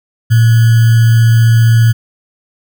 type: tone with sample-and-hold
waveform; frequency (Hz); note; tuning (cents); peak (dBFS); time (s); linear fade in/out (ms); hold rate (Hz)
sine; 114.4; A#2; -32; -4; 0.3-1.93; 20; 1575
effects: none